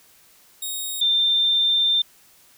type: tone pair in turn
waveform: 10% pulse / sine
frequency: 3750 / 3588 Hz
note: A#7 / A7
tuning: +10 / +33 cents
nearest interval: minor second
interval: 77 cents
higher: first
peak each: -19 / -16 dBFS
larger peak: second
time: 0.62-1.01 / 1.01-2.02 s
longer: second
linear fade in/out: 5 ms
effects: white hiss -54 dBFS RMS until 2.57 s